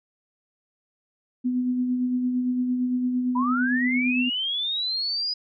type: tone with tremolo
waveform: sine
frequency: 250 Hz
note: B3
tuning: 21 cents sharp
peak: -20 dBFS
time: 1.44-4.3 s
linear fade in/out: 20 ms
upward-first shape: sine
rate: 8.8 Hz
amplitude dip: 35%
type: linear sweep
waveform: sine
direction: up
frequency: 947 to 4978 Hz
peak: -24 dBFS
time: 3.35-5.34 s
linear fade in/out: 10 ms
effects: none